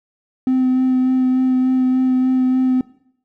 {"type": "tone with vibrato", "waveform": "triangle", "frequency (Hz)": 257.2, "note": "C4", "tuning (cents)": -30, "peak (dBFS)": -10, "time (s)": [0.47, 2.81], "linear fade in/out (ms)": 2, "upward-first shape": "sine", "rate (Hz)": 3.4, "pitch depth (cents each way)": 12, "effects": ["noise-tail reverb RT60 0.7 s tail -21 dB re dry", "tanh soft clip ceiling -8 dBFS"]}